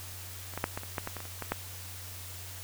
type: clicks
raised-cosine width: 0.5 ms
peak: -28 / -19 / -12 / -19 / -27 / -16 / -19 / -23 / -26 / -30 / -20 / -13 dBFS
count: 12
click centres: 0.537 / 0.576 / 0.641 / 0.775 / 0.834 / 0.982 / 1.074 / 1.167 / 1.204 / 1.254 / 1.423 / 1.52 s
effects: added 92 Hz sine -45 dBFS peak until 2.63 s + white hiss -45 dBFS RMS until 2.63 s